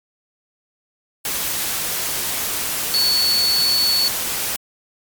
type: tone in noise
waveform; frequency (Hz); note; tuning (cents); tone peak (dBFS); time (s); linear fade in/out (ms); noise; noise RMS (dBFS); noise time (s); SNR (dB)
sine; 4435; C#8; 0; -15; 2.94-4.08; 0; white; -23; 1.25-4.56; +5
effects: MP3 96 kbps